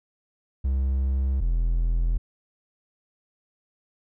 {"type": "tone pair in turn", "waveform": "triangle", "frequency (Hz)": [66.5, 41.89], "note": ["C2", "E1"], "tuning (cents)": [29, 29], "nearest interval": "minor sixth", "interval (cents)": 800, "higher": "first", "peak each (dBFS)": [-19, -18], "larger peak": "second", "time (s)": [[0.64, 1.41], [1.41, 2.18]], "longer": "neither", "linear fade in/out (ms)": 10, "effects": []}